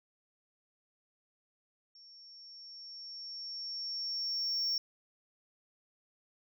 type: tone with level ramp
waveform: sine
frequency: 5480 Hz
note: F8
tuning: 34 cents flat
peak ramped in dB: -54 to -27 dBFS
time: 1.95-4.78 s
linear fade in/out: 2 ms
effects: tanh soft clip ceiling -28 dBFS